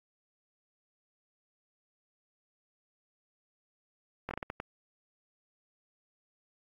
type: slowing click train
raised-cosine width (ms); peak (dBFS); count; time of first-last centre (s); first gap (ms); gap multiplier
0.5; -21; 7; 4.29-4.601; 20; 1.38
effects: AAC 48 kbps